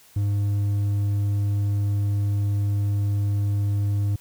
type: tone with hard clipping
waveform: sine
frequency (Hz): 101.5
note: G#2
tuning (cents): -39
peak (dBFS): -21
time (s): 0.16-4.16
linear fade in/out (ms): 5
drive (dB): 3
effects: white hiss -53 dBFS RMS until 4.2 s